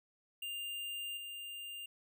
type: tone with level steps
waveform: square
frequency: 2800 Hz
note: F7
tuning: 4 cents sharp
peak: -40 / -44 dBFS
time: 0.42-1.86 s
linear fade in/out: 5 ms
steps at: 1.17 s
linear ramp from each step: 2 ms
effects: none